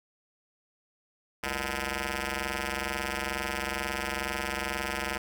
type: ring-modulated tone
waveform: 5% pulse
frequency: 136.6 Hz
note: C#3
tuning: 25 cents flat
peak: -16 dBFS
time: 1.43-5.18 s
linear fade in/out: 5 ms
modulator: 1150 Hz
effects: none